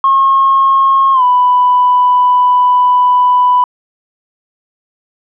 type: tone with pitch glide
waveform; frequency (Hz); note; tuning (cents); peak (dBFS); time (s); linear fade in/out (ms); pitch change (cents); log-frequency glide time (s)
sine; 1082 to 992.2; C#6 to B5; -42 to +8; -5; 0.04-3.64; 2; -150; 1.13-1.23
effects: tanh soft clip ceiling -1 dBFS